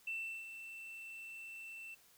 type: tone with ADSR envelope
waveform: triangle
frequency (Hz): 2676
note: E7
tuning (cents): +25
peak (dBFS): -34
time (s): 0.07-1.95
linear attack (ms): 6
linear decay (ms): 370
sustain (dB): -11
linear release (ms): 12
effects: tanh soft clip ceiling -35 dBFS + white hiss -66 dBFS RMS until 2.17 s